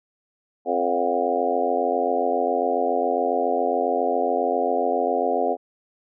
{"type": "harmonic tone with a mistuned harmonic", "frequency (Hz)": 87.31, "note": "F2", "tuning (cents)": 0, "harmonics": [3, 4, 5, 6, 7, 8, 9], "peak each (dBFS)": [-30, -30, -26, -27, -28, -24, -30], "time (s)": [0.65, 5.57], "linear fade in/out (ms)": 50, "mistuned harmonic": 8, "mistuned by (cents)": 35, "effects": []}